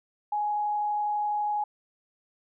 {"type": "tone with frequency modulation", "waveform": "sine", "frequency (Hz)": 835, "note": "G#5", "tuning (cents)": 9, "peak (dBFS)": -25, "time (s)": [0.32, 1.64], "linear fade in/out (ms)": 5, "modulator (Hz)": 32.1, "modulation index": 0.25, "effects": []}